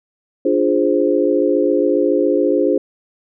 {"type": "chord", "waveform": "sine", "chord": "D half-diminished seventh", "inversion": "none", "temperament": "equal with one note detuned", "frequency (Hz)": [293.7, 348.2, 415.3, 523.3], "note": ["D4", "F4", "Ab4", "C5"], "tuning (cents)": [0, -5, 0, 0], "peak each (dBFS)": -18, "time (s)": [0.45, 2.78], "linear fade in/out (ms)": 5, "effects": []}